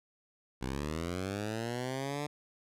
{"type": "linear sweep", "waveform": "10% pulse", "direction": "up", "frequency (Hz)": [61.7, 149.1], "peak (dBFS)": -26, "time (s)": [0.61, 2.27], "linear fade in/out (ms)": 10, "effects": ["low-pass 11000 Hz 12 dB/octave"]}